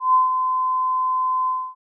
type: tone with ADSR envelope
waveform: sine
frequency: 1026 Hz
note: C6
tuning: 34 cents flat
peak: -11 dBFS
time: 0-1.75 s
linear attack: 140 ms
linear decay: 150 ms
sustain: -7 dB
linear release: 270 ms
effects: none